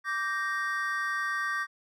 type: chord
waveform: triangle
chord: G minor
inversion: second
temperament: equal with one note detuned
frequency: 1164.5 / 1568 / 1864.7 Hz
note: D6 / G6 / Bb6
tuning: -15 / 0 / 0 cents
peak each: -31 dBFS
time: 0.04-1.67 s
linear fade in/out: 50 ms
effects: none